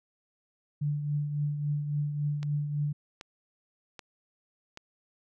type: tone with tremolo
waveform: sine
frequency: 146.83 Hz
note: D3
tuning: in tune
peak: -25 dBFS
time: 0.81-2.93 s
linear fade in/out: 10 ms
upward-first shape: triangle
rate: 3.6 Hz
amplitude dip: 55%
type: click train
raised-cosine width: 0.2 ms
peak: -25 dBFS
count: 4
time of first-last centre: 2.43-4.774 s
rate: 1.28 Hz
effects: none